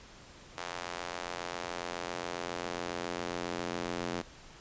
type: tone with high-pass filter sweep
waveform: square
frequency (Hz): 43.65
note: F1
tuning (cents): 0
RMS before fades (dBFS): -38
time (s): 0.57-4.22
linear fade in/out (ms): 10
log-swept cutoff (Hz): 770 to 270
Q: 0.85
effects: pink hiss -53 dBFS RMS until 4.6 s + resampled to 16000 Hz